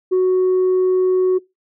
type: tone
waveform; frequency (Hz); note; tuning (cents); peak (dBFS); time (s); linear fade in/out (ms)
sine; 370; F#4; 0; -10; 0.11-1.39; 20
effects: noise-tail reverb RT60 0.2 s tail -22 dB re dry + tanh soft clip ceiling -11 dBFS